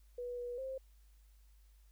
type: tone with pitch steps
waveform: sine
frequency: 488.9 / 485.8 / 528 Hz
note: B4 / B4 / C5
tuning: -18 / -29 / +16 cents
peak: -39 dBFS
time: 0.18-0.78 s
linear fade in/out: 5 ms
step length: 200 ms
effects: added 51 Hz sine -60 dBFS peak until 1.91 s + white hiss -75 dBFS RMS until 1.91 s